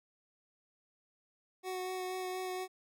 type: tone with vibrato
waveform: 25% pulse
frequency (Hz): 370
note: F#4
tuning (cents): 0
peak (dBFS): -33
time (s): 1.63-2.68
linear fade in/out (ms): 50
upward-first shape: sine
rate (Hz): 4.2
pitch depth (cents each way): 13
effects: none